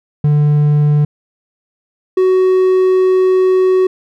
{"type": "tone pair in turn", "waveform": "triangle", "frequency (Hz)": [148, 372.9], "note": ["D3", "F#4"], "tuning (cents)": [14, 14], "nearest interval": "octave + major third", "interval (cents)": 1600, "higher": "second", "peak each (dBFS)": -6, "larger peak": "neither", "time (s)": [[0.24, 1.05], [2.17, 3.87]], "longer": "second", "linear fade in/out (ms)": 5, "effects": []}